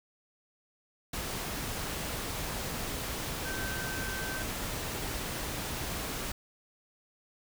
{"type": "tone in noise", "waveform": "sine", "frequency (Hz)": 1547, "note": "G6", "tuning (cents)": -23, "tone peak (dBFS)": -38, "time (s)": [3.45, 4.43], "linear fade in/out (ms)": 5, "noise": "pink", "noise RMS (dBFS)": -36, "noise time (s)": [1.13, 6.32], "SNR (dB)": -5, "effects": []}